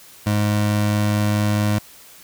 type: tone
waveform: 25% pulse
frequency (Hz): 104.6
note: G#2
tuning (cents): +13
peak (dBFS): -13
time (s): 0.26-1.79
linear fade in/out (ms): 10
effects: white hiss -45 dBFS RMS until 2.23 s